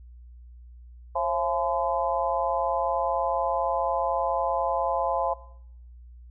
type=harmonic tone with a mistuned harmonic; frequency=170.1 Hz; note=F3; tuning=45 cents flat; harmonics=3 / 4 / 5 / 6; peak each=-29 / -29 / -29 / -29 dBFS; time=1.15-5.34 s; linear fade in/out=10 ms; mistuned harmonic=3; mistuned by=+86 cents; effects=noise-tail reverb RT60 0.7 s tail -19 dB re dry + added 60 Hz sine -44 dBFS peak until 6.3 s